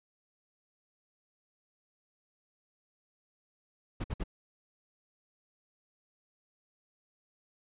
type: noise bursts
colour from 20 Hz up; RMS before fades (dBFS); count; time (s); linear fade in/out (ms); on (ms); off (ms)
brown; -33; 3; 4-4.238; 10; 42; 56
effects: resampled to 8000 Hz